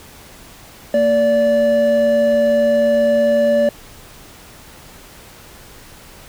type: tone pair together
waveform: triangle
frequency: 230 / 580.4 Hz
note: A#3 / D5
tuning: -23 / -21 cents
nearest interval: octave + major third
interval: 1602 cents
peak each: -18 / -10 dBFS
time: 0.94-3.69 s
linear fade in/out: 2 ms
effects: pink hiss -41 dBFS RMS until 6.28 s